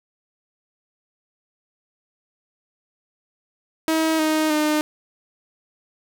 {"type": "tone with pitch steps", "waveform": "sawtooth", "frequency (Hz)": [319.7, 311.7, 303.9], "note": ["D#4", "D#4", "D#4"], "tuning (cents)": [47, 3, -41], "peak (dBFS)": -14, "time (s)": [3.88, 4.81], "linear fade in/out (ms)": 0, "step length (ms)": 310, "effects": []}